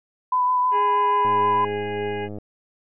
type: tone with vibrato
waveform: sine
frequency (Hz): 1000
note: B5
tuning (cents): +21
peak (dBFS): -17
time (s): 0.32-1.65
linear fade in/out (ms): 5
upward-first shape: sine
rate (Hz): 6.3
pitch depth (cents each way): 15
type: harmonic tone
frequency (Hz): 412.7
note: G#4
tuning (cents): -11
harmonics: 1 / 2 / 4 / 5 / 6 / 7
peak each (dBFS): -26 / -32 / -38 / -40 / -42 / -43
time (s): 0.71-2.29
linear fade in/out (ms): 50
type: click train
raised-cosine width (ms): 2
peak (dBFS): -22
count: 119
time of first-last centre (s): 1.25-2.385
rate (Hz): 104
effects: none